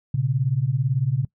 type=beating tone pair; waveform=sine; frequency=120 / 138 Hz; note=B2 / C#3; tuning=-49 / -7 cents; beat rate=18 Hz; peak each=-23 / -21 dBFS; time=0.14-1.25 s; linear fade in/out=5 ms; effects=noise-tail reverb RT60 0.1 s tail -23 dB re dry